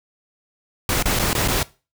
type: noise with dropouts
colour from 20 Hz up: pink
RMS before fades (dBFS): -20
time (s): 0.89-1.63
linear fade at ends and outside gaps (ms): 2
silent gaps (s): 1.026-1.056 / 1.19-1.195 / 1.332-1.35 / 1.477-1.483
effects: noise-tail reverb RT60 0.3 s tail -19 dB re dry